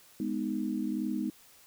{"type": "chord", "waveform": "sine", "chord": "G# minor", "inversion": "none", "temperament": "just", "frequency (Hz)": [207.7, 249.2, 311.5], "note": ["G#3", "B3", "D#4"], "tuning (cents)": [0, 16, 2], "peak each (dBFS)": -34, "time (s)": [0.2, 1.3], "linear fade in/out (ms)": 2, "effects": ["white hiss -58 dBFS RMS until 1.66 s"]}